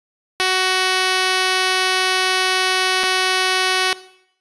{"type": "tone with dropouts", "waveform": "5% pulse", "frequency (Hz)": 373, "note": "F#4", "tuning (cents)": 14, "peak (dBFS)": -4, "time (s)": [0.4, 3.93], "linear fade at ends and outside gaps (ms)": 0, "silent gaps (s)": [3.033, 3.038], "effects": ["noise-tail reverb RT60 0.7 s tail -17 dB re dry", "resampled to 22050 Hz"]}